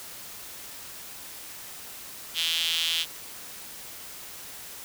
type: tone with high-pass filter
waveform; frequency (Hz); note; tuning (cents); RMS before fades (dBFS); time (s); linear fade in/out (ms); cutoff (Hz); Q
sawtooth; 164.81; E3; 0; -27; 2.34-3.06; 50; 3200; 5.2
effects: white hiss -42 dBFS RMS until 4.84 s